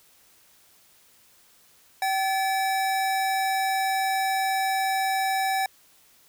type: tone pair together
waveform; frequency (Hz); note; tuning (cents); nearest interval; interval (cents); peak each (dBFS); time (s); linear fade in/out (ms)
square; 769 / 1726.3; G5 / A6; -33 / -33; octave + major second; 1400; -24 / -32; 2.02-5.66; 2
effects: white hiss -58 dBFS RMS until 6.28 s